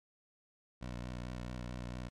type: tone with vibrato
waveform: 15% pulse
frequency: 61.2 Hz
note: B1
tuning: 15 cents flat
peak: -34 dBFS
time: 0.81-2.09 s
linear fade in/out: 10 ms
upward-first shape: sine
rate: 4.5 Hz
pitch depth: 33 cents each way
effects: low-pass 7000 Hz 12 dB/octave + MP3 96 kbps